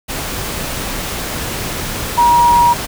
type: tone in noise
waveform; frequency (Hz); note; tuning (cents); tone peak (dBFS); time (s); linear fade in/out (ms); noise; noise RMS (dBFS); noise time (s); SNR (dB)
sine; 953; A#5; +38; -7; 2.17-2.74; 20; pink; -22; 0.08-2.87; +12
effects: none